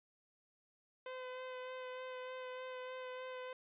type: tone with vibrato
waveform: sawtooth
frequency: 510 Hz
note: C5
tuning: 44 cents flat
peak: -40 dBFS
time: 1.06-3.53 s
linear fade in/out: 2 ms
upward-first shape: sine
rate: 3.3 Hz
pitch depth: 14 cents each way
effects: resampled to 8000 Hz